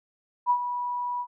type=tone with ADSR envelope; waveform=sine; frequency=977 Hz; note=B5; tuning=19 cents flat; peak=-17 dBFS; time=0.46-1.27 s; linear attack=42 ms; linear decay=75 ms; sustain=-10 dB; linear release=65 ms; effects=none